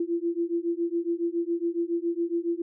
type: beating tone pair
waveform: sine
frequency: 336.6 / 343.8 Hz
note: E4 / F4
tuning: +36 / -27 cents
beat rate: 7.2 Hz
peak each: -28 dBFS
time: 0-2.62 s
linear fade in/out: 5 ms
effects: none